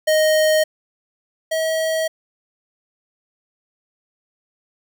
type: tone pair in turn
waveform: square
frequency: 622.3 / 640.5 Hz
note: D#5 / E5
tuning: 0 / -50 cents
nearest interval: unison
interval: 50 cents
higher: second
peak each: -14 / -19 dBFS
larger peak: first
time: 0.07-0.64 / 1.51-2.08 s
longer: neither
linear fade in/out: 10 ms
effects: none